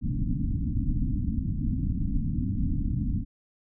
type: low-pass noise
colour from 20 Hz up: pink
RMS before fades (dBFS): -27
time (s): 0.01-3.25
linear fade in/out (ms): 50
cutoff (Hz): 290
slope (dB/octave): 96
effects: none